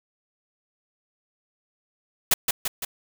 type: noise with echo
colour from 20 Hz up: white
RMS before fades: -18 dBFS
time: 2.31-2.34 s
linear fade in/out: 5 ms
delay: 170 ms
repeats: 3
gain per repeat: -4 dB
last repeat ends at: 2.85 s
effects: none